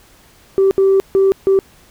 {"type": "tone bursts at uneven times", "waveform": "sine", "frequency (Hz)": 387.6, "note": "G4", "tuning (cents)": -20, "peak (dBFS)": -7, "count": 4, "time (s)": [[0.58, 0.71], [0.78, 1], [1.15, 1.32], [1.47, 1.59]], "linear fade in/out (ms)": 0, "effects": ["tanh soft clip ceiling -6 dBFS", "pink hiss -48 dBFS RMS until 1.9 s"]}